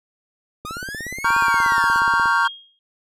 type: linear two-way sweep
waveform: 45% pulse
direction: up then down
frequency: 1201 to 2489 to 1428 Hz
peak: -29 dBFS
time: 0.65-2 s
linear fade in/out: 5 ms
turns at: 1.39 s
type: click train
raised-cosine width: 2 ms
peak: -21 dBFS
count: 28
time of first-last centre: 0.65-2.257 s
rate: 16.8 Hz
type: chord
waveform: triangle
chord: G half-diminished seventh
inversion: first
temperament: equal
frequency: 932.3 / 1108.7 / 1396.9 / 1568 Hz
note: Bb5 / Db6 / F6 / G6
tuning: 0 / 0 / 0 / 0 cents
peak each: -19 dBFS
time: 1.24-2.48 s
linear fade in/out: 10 ms
type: tone with exponential decay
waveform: sine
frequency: 3252 Hz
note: G#7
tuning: 37 cents flat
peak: -25 dBFS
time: 2.45-2.79 s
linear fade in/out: 1 ms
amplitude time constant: 72 ms
effects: resampled to 32000 Hz